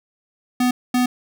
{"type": "tone bursts at uneven times", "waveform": "square", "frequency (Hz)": 248.8, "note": "B3", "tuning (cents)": 13, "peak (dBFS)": -16, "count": 2, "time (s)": [[0.6, 0.71], [0.94, 1.06]], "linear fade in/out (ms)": 5, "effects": []}